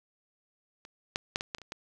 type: clicks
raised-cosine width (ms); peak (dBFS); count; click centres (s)
0.2; -30 / -12 / -11 / -18 / -17 / -30 / -30 / -21; 8; 0.851 / 1.159 / 1.359 / 1.409 / 1.548 / 1.584 / 1.617 / 1.721
effects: none